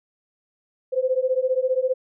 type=beating tone pair; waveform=sine; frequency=508 / 523 Hz; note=B4 / C5; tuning=+49 / -1 cents; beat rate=15 Hz; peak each=-22 / -22 dBFS; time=0.92-1.94 s; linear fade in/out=20 ms; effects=none